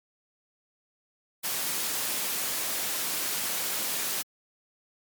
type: noise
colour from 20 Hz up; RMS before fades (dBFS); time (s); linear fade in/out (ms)
white; -30; 1.43-4.23; 20
effects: high-pass 150 Hz 12 dB/octave + MP3 96 kbps